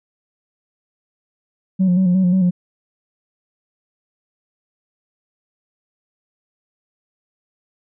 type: tone with vibrato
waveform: sine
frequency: 183.4 Hz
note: F#3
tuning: 15 cents flat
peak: -10 dBFS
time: 1.79-2.51 s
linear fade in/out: 20 ms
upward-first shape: square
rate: 5.6 Hz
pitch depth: 47 cents each way
effects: tanh soft clip ceiling -10 dBFS